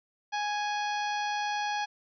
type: harmonic tone with a mistuned harmonic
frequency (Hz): 830.6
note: G#5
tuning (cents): 0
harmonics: 1 / 2 / 3 / 4 / 5 / 6 / 7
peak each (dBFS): -30 / -36 / -40 / -42 / -44 / -46 / -47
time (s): 0.32-1.86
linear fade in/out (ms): 20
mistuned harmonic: 5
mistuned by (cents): +66
effects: none